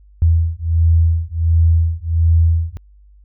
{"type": "beating tone pair", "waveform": "sine", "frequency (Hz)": [81.9, 83.3], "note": ["E2", "E2"], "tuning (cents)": [-11, 19], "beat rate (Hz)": 1.4, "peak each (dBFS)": -14, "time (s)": [0.22, 2.77], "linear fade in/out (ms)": 0, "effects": ["added 50 Hz sine -43 dBFS peak until 3.24 s"]}